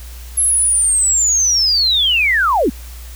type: linear sweep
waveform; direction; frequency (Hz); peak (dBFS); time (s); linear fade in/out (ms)
sine; down; 11175 to 196; -11; 0.37-2.7; 10
effects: added 60 Hz sine -30 dBFS peak until 3.15 s + white hiss -40 dBFS RMS until 3.15 s